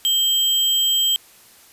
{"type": "tone with sample-and-hold", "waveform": "sine", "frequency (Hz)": 3150, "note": "G7", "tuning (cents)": 8, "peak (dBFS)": -15, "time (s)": [0.05, 1.16], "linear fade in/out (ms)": 0, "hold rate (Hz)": 11025, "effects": ["white hiss -49 dBFS RMS until 1.72 s", "resampled to 32000 Hz"]}